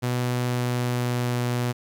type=tone with pitch glide; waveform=sawtooth; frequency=123.47 to 122.19 Hz; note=B2 to B2; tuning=0 to -18 cents; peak=-19 dBFS; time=0.02-1.73 s; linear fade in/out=20 ms; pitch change=-18 cents; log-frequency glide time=0.31-1.44 s; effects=10-bit